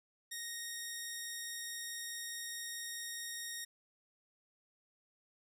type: tone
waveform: 10% pulse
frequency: 1864.7 Hz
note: A#6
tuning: in tune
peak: -32 dBFS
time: 0.31-3.65 s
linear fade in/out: 10 ms
effects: none